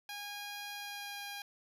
10% pulse tone with pitch glide, 818 to 810.5 Hz, G#5 to G#5, -26 to -42 cents, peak -33 dBFS, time 0.09-1.42 s, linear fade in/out 2 ms, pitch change -16 cents, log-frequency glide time 0.7-1.23 s, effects none

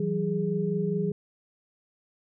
sine tone cluster, 164 / 188.9 / 414.3 Hz, E3 / F#3 / G#4, -9 / +36 / -4 cents, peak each -29 dBFS, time 0-1.12 s, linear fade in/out 5 ms, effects none

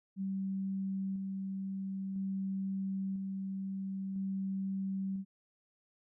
sine tone with tremolo, 193 Hz, G3, 27 cents flat, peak -33 dBFS, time 0.16-5.25 s, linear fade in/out 50 ms, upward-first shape square, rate 0.5 Hz, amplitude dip 25%, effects none

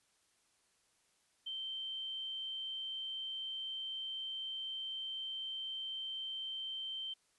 sine tone, 3118 Hz, G7, 10 cents flat, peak -39 dBFS, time 1.46-7.14 s, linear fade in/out 10 ms, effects white hiss -74 dBFS RMS until 7.38 s + resampled to 24000 Hz

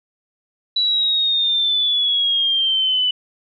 sine exponential sweep, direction down, 3948 to 2976 Hz, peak -15 dBFS, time 0.76-3.11 s, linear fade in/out 5 ms, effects none

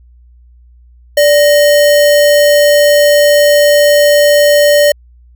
sine tone with sample-and-hold, 584 Hz, D5, 10 cents flat, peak -4 dBFS, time 1.17-4.92 s, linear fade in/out 5 ms, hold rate 2450 Hz, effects added 60 Hz sine -39 dBFS peak until 5.35 s

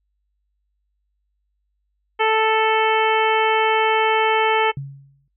harmonic tone, 440 Hz, A4, in tune, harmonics 1 / 2 / 3 / 4 / 5 / 6 / 7, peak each -19 / -19 / -24 / -27 / -24 / -28 / -28 dBFS, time 2.19-4.72 s, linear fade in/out 20 ms
sine tone with exponential decay, 138.59 Hz, C#3, in tune, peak -23 dBFS, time 4.77-5.28 s, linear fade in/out 2 ms, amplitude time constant 110 ms
effects noise-tail reverb RT60 0.1 s tail -19 dB re dry + added 50 Hz sine -68 dBFS peak until 5.36 s

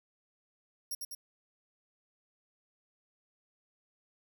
10% pulse tone with echo, 5588 Hz, F8, in tune, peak -29 dBFS, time 0.91-0.95 s, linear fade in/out 5 ms, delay 100 ms, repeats 2, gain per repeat -3 dB, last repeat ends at 1.15 s, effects none

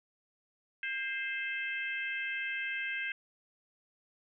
harmonic tone with a mistuned harmonic, 523.3 Hz, C5, in tune, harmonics 3 / 4 / 5 / 6, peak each -37 / -38 / -39 / -47 dBFS, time 0.83-3.12 s, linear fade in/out 2 ms, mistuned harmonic 3, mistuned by +33 cents, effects none

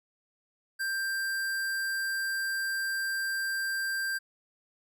square tone, 1580 Hz, G6, 13 cents sharp, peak -30 dBFS, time 0.79-4.19 s, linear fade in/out 20 ms, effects none

